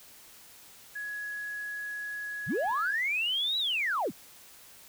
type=tone; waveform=sine; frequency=1677 Hz; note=G#6; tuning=16 cents sharp; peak=-34 dBFS; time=0.95-2.96 s; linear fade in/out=10 ms
type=linear two-way sweep; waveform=sine; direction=up then down; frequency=73.3 to 3951 to 88 Hz; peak=-26 dBFS; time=2.46-4.12 s; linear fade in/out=50 ms; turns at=3.58 s
effects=tanh soft clip ceiling -21 dBFS + white hiss -53 dBFS RMS until 4.88 s